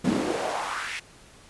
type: noise with high-pass filter sweep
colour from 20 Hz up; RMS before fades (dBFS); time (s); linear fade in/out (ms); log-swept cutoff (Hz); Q
brown; -28; 0.04-1; 10; 200 to 2400; 2.8
effects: pink hiss -52 dBFS RMS until 1.49 s + resampled to 24000 Hz